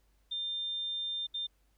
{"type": "tone bursts at uneven times", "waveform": "sine", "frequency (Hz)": 3600, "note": "A7", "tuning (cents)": 39, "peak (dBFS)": -33, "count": 2, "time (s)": [[0.31, 1.27], [1.34, 1.47]], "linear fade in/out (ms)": 10, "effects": ["added 50 Hz sine -67 dBFS peak until 1.77 s", "pink hiss -75 dBFS RMS until 1.77 s"]}